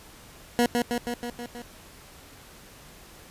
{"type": "tone with echo", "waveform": "20% pulse", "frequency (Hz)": 240, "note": "B3", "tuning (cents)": -49, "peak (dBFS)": -14, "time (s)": [0.59, 0.66], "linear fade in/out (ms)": 0, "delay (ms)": 160, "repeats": 6, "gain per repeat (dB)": -3, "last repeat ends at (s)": 1.62, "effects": ["pink hiss -49 dBFS RMS until 3.3 s", "resampled to 32000 Hz"]}